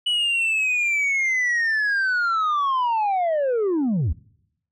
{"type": "linear sweep", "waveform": "sine", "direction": "down", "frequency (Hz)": [2960, 61.74], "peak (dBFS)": -16, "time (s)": [0.06, 4.13], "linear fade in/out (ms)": 10, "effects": ["noise-tail reverb RT60 0.8 s tail -25 dB re dry", "tanh soft clip ceiling -18 dBFS"]}